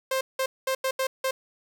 sawtooth tone bursts at uneven times, 527 Hz, C5, 12 cents sharp, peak -20 dBFS, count 6, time 0.11-0.21 / 0.39-0.46 / 0.67-0.75 / 0.84-0.91 / 0.99-1.07 / 1.24-1.31 s, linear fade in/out 5 ms, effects 8-bit

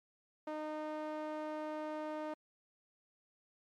sawtooth tone with band-pass filter, 306.8 Hz, D#4, 24 cents flat, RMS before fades -41 dBFS, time 0.47-2.34 s, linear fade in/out 5 ms, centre 710 Hz, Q 1.3, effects MP3 64 kbps

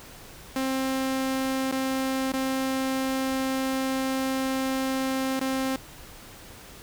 sawtooth tone with dropouts, 264.6 Hz, C4, 20 cents sharp, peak -21 dBFS, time 0.56-5.76 s, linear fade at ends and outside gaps 2 ms, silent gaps 1.713-1.724 / 2.32-2.337 / 5.394-5.411 s, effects pink hiss -46 dBFS RMS until 6.82 s

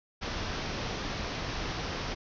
pink low-pass noise, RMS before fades -35 dBFS, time 0.21-2.15 s, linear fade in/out 20 ms, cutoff 6000 Hz, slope 96 dB/octave, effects none

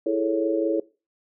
sine chord, A major seventh, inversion second, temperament equal, 329.6 / 415.3 / 440 / 554.4 Hz, E4 / G#4 / A4 / C#5, 0 / 0 / 0 / 0 cents, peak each -24 / -30 / -26 / -26 dBFS, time 0.06-0.8 s, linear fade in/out 5 ms, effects noise-tail reverb RT60 0.3 s tail -20 dB re dry

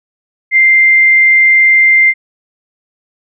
sine tone, 2093 Hz, C7, in tune, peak -4 dBFS, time 0.51-2.14 s, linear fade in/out 50 ms, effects none

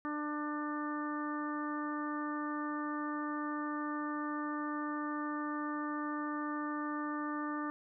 harmonic tone, 297.7 Hz, D4, 24 cents sharp, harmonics 1 / 2 / 3 / 4 / 5 / 6, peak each -37 / -48 / -46 / -40 / -49 / -47 dBFS, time 0.05-7.7 s, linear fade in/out 0 ms, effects none

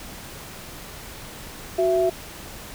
sine tone pair together, 370 / 666.5 Hz, F#4 / E5, 0 / +19 cents, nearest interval minor seventh, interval 1019 cents, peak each -20 dBFS, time 1.78-2.1 s, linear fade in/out 10 ms, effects pink hiss -39 dBFS RMS until 2.74 s

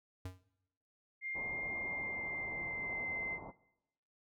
square tone with exponential decay, 92 Hz, F#2, 9 cents flat, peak -39 dBFS, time 0.25-0.44 s, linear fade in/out 5 ms, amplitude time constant 40 ms
sine tone with pitch glide, 2112 to 2075 Hz, C7 to C7, +16 to -15 cents, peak -38 dBFS, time 1.21-3.39 s, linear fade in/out 50 ms, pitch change -31 cents, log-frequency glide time 1.8-3.04 s
white low-pass noise, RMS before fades -49 dBFS, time 1.34-3.52 s, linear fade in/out 20 ms, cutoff 1000 Hz, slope 48 dB/octave
effects noise-tail reverb RT60 0.9 s tail -20 dB re dry

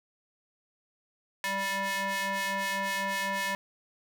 sawtooth ring-modulated tone, 392 Hz, G4, in tune, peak -22 dBFS, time 1.44-3.55 s, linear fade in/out 0 ms, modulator 1370 Hz, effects none

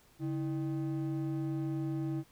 triangle ring-modulated tone, 232 Hz, A#3, 8 cents flat, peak -27 dBFS, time 0.19-2.24 s, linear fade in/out 50 ms, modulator 90.9 Hz, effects pink hiss -64 dBFS RMS until 2.31 s

